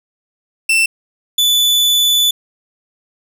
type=tone pair in turn; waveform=40% pulse; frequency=2678 / 3481 Hz; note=E7 / A7; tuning=+27 / -19 cents; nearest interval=perfect fourth; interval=454 cents; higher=second; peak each=-9 dBFS; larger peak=neither; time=0.69-0.86 / 1.38-2.31 s; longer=second; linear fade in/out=5 ms; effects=none